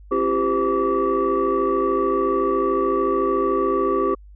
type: tone cluster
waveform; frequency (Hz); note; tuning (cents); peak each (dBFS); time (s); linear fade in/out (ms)
sine; 269.1 / 342.1 / 395.8 / 513 / 1151; C4 / F4 / G4 / C5 / D6; +49 / -36 / +17 / -34 / -35; -26 / -24 / -20 / -25 / -22; 0.11-4.15; 10
effects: tanh soft clip ceiling -11 dBFS + added 50 Hz sine -41 dBFS peak until 4.35 s